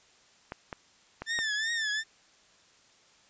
clicks, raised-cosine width 0.5 ms, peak -21 dBFS, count 4, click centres 0.521 / 0.728 / 1.22 / 1.389 s
sawtooth tone with vibrato, 1772 Hz, A6, 12 cents sharp, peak -25 dBFS, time 1.26-2.04 s, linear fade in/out 50 ms, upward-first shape triangle, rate 2.7 Hz, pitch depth 110 cents each way
effects white hiss -61 dBFS RMS until 3.29 s + resampled to 16000 Hz

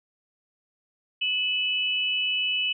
sine tone pair together, 2590 / 2971 Hz, E7 / F#7, -31 / +6 cents, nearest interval major second, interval 237 cents, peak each -27 / -25 dBFS, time 1.21-2.73 s, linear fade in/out 10 ms, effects none

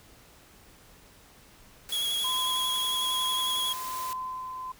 white high-pass noise, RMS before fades -40 dBFS, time 1.89-4.13 s, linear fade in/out 0 ms, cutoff 200 Hz, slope 12 dB/octave
45% pulse tone with vibrato, 3322 Hz, G#7, in tune, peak -27 dBFS, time 1.92-3.73 s, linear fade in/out 5 ms, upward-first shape sine, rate 11 Hz, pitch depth 26 cents each way
sine tone with tremolo, 1026 Hz, C6, 34 cents flat, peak -31 dBFS, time 2.24-4.72 s, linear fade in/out 5 ms, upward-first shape sine, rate 1.2 Hz, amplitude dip 35%
effects pink hiss -55 dBFS RMS until 4.79 s

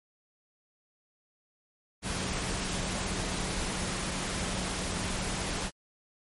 sine tone in noise, 185 Hz, F#3, in tune, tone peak -40 dBFS, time 2.02-5.71 s, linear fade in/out 50 ms, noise pink, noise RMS -33 dBFS, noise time 2.02-5.71 s, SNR -10 dB, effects MP3 48 kbps

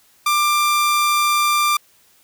sawtooth tone, 1187 Hz, D6, 18 cents sharp, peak -11 dBFS, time 0.26-1.77 s, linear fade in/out 5 ms, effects white hiss -55 dBFS RMS until 2.23 s

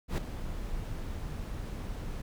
brown noise with ADSR envelope, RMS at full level -25 dBFS, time 0.08-2.22 s, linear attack 100 ms, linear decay 3 ms, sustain -12 dB, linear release 8 ms, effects none

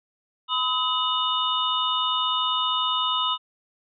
sine tone cluster, 1008 / 1273 / 2937 / 3635 Hz, B5 / D#6 / F#7 / A#7, +35 / +39 / -13 / -44 cents, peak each -27 dBFS, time 0.48-3.38 s, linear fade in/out 50 ms, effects none

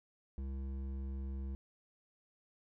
sine tone with hard clipping, 67.1 Hz, C2, 44 cents sharp, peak -40 dBFS, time 0.38-1.55 s, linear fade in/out 0 ms, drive 10 dB, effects none

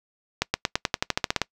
accelerating click train, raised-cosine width 0.2 ms, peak -4 dBFS, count 13, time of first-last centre 0.42-1.417 s, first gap 120 ms, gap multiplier 0.93, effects noise-tail reverb RT60 0.1 s tail -24 dB re dry

